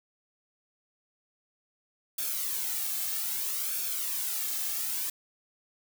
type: noise with flanger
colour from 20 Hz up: blue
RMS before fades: -32 dBFS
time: 2.18-5.1 s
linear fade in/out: 5 ms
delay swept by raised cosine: 1 to 2.1 ms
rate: 0.62 Hz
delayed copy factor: -0.65
effects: none

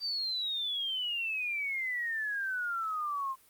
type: exponential sweep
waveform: sine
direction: down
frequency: 4699 to 1046.5 Hz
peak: -31 dBFS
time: 0-3.36 s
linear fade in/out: 50 ms
effects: white hiss -62 dBFS RMS until 3.49 s + Opus 48 kbps

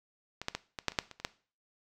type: clicks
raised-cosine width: 0.2 ms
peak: -21 / -14 / -16 / -20 / -10 / -28 / -9 / -28 / -28 / -14 dBFS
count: 10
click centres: 0.416 / 0.484 / 0.55 / 0.788 / 0.883 / 0.92 / 0.988 / 1.113 / 1.2 / 1.249 s
effects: noise-tail reverb RT60 0.4 s tail -18 dB re dry

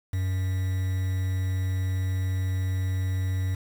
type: tone with quantisation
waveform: triangle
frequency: 93.4 Hz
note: F#2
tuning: 17 cents sharp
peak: -22 dBFS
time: 0.13-3.55 s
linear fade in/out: 5 ms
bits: 7
effects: none

